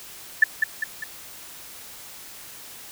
sine tone with echo, 1760 Hz, A6, in tune, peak -9 dBFS, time 0.42-0.44 s, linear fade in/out 5 ms, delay 200 ms, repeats 3, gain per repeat -6 dB, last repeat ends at 1.04 s, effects white hiss -42 dBFS RMS until 2.91 s

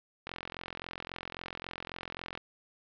click train, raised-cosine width 0.3 ms, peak -22 dBFS, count 93, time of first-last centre 0.27-2.375 s, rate 43.7 Hz, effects low-pass 5000 Hz 12 dB/octave

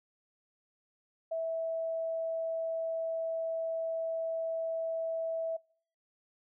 sine tone, 654 Hz, E5, 14 cents flat, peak -31 dBFS, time 1.31-5.57 s, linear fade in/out 10 ms, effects noise-tail reverb RT60 0.6 s tail -26 dB re dry

